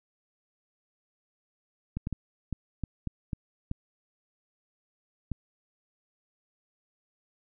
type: clicks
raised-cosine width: 5 ms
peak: -19 dBFS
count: 9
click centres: 1.97 / 2.071 / 2.127 / 2.527 / 2.837 / 3.073 / 3.332 / 3.714 / 5.317 s
effects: none